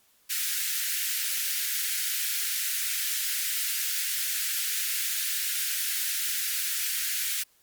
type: high-pass noise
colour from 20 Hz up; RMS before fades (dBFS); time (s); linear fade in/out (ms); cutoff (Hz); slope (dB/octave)
white; -29; 0.29-7.44; 20; 1500; 48
effects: white hiss -64 dBFS RMS until 7.62 s + Opus 48 kbps